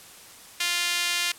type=tone with high-pass filter; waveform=sawtooth; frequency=349.2 Hz; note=F4; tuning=in tune; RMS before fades=-26 dBFS; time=0.6-1.32 s; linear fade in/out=5 ms; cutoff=2500 Hz; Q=1.2; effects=white hiss -47 dBFS RMS until 1.38 s + low-pass 12000 Hz 12 dB/octave